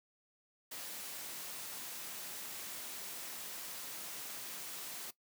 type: noise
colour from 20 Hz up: white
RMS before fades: -45 dBFS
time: 0.71-5.11 s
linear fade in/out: 10 ms
effects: noise-tail reverb RT60 0.1 s tail -18 dB re dry + high-pass 150 Hz 12 dB/octave